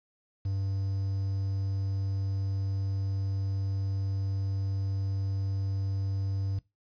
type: tone with quantisation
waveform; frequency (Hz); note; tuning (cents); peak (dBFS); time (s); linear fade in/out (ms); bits
triangle; 97.4; G2; -11; -26; 0.45-6.59; 5; 9
effects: noise-tail reverb RT60 0.2 s tail -19 dB re dry + resampled to 11025 Hz